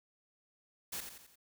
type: noise with echo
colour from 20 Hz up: white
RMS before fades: -40 dBFS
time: 0.92-1.01 s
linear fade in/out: 10 ms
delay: 87 ms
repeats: 4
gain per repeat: -6 dB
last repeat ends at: 1.358 s
effects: none